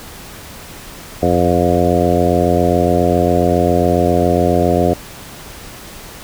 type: harmonic tone with a mistuned harmonic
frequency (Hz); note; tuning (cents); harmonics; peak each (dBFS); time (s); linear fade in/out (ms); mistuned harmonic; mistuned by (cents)
87.31; F2; 0; 1 / 2 / 3 / 4 / 5 / 6 / 7 / 8; -19 / -19 / -19 / -19 / -19 / -19 / -19 / -19; 1.22-4.94; 10; 8; +25
effects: pink hiss -34 dBFS RMS until 6.23 s